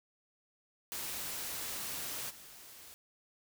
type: noise with level steps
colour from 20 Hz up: white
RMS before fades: -40 / -53 dBFS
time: 0.92-2.94 s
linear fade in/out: 0 ms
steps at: 2.29 s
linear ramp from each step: 20 ms
effects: none